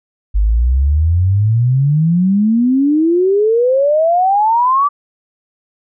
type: exponential sweep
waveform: sine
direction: up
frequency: 49 to 1174.7 Hz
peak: -9 dBFS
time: 0.34-4.89 s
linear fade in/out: 20 ms
effects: none